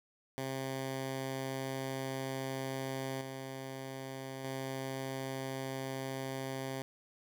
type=tone with level steps; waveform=10% pulse; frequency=133.3 Hz; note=C3; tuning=33 cents sharp; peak=-28 / -33 / -29 dBFS; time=0.38-6.82 s; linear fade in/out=0 ms; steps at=3.21 / 4.44 s; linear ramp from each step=2 ms; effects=none